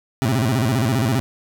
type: tone with vibrato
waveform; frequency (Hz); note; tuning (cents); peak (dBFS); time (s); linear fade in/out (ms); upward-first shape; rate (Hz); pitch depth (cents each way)
25% pulse; 120.5; B2; -42; -13; 0.22-1.2; 0; square; 15; 180
effects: none